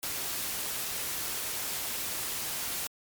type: noise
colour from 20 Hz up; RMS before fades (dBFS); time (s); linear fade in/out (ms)
white; -34; 0.03-2.87; 0
effects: MP3 96 kbps